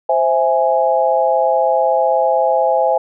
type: chord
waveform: sine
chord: C augmented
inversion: none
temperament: equal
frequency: 523.3 / 659.3 / 830.6 Hz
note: C5 / E5 / G#5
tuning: 0 / 0 / 0 cents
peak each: -16 dBFS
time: 0.09-2.98 s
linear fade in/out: 5 ms
effects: none